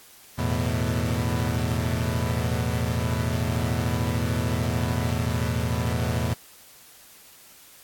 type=chord; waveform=30% pulse; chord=E suspended fourth; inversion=none; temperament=equal; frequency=82.41 / 110 / 123.47 Hz; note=E2 / A2 / B2; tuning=0 / 0 / 0 cents; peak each=-25 dBFS; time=0.38-6.34 s; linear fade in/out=10 ms; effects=white hiss -50 dBFS RMS until 7.83 s + AAC 64 kbps